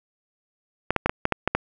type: clicks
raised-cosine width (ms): 0.5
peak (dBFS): -5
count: 8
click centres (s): 0.906 / 0.963 / 1.06 / 1.095 / 1.254 / 1.323 / 1.476 / 1.55
effects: none